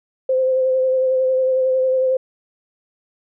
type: tone with vibrato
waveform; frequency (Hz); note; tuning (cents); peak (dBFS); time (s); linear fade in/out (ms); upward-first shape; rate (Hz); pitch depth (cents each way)
sine; 519; C5; -14; -14; 0.29-2.17; 5; sine; 11; 20
effects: none